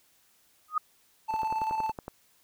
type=tone with exponential growth; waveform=sine; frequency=1244.5 Hz; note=D#6; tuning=in tune; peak=-20 dBFS; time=0.68-0.78 s; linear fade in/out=5 ms; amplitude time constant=20 ms
type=tone with tremolo; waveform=triangle; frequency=880 Hz; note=A5; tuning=in tune; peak=-24 dBFS; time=1.28-1.92 s; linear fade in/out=20 ms; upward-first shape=square; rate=18 Hz; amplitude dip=40%
type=click train; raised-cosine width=1 ms; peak=-23 dBFS; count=9; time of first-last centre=1.34-2.081 s; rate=10.8 Hz
effects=white hiss -65 dBFS RMS until 2.43 s